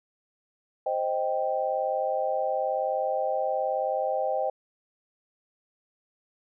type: chord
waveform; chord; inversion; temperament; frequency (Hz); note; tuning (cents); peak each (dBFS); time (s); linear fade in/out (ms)
sine; C minor; none; equal; 523.3 / 622.3 / 784; C5 / Eb5 / G5; 0 / 0 / 0; -29; 0.86-4.5; 5
effects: none